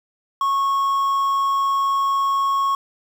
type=tone with quantisation; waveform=triangle; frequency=1099 Hz; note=C#6; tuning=15 cents flat; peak=-15 dBFS; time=0.41-2.75 s; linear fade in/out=2 ms; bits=7; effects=none